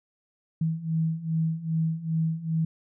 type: beating tone pair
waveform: sine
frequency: 160 / 162.5 Hz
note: D#3 / E3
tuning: +49 / -24 cents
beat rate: 2.5 Hz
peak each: -29 / -26 dBFS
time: 0.61-2.65 s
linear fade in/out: 5 ms
effects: none